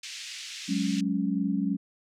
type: band-pass noise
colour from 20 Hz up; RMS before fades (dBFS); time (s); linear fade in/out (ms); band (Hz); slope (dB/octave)
pink; -40; 0.03-1.01; 5; 2300 to 7000; 24
type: chord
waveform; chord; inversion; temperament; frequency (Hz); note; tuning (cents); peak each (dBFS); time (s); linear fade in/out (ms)
sine; F# suspended second; none; just; 185 / 208.1 / 277.5; F#3 / G#3 / C#4; 0 / +4 / +2; -29; 0.68-1.77; 20
effects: none